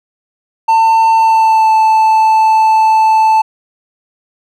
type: tone with pitch glide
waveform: triangle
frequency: 897 to 878.5 Hz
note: A5 to A5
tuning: +33 to -3 cents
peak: -4 dBFS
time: 0.68-3.42 s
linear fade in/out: 10 ms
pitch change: -36 cents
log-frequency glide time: 1.16-1.72 s
effects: none